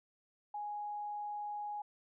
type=tone; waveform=sine; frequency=830.6 Hz; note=G#5; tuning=in tune; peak=-38 dBFS; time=0.54-1.82 s; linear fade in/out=5 ms; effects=none